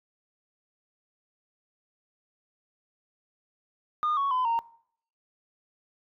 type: tone with pitch steps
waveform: sine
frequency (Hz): 1219 / 1111.4 / 1013.3 / 923.8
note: D#6 / C#6 / B5 / A#5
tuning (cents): -36 / +4 / +44 / -16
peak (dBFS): -22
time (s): 4.03-4.59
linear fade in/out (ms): 0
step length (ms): 140
effects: noise-tail reverb RT60 0.6 s tail -22 dB re dry + tanh soft clip ceiling -21 dBFS